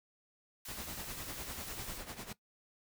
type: high-pass noise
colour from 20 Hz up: white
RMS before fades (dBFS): -47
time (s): 0.65-1.98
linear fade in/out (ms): 5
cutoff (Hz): 1000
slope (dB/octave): 12
type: noise with tremolo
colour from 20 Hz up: pink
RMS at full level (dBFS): -43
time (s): 0.68-2.33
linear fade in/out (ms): 5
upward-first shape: sine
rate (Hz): 10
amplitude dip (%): 70
effects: noise-tail reverb RT60 0.1 s tail -18 dB re dry